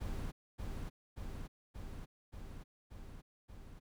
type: noise with echo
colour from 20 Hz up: brown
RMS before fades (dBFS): -40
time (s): 0-0.32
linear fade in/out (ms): 20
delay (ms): 580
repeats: 6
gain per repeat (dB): -2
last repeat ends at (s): 3.8
effects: none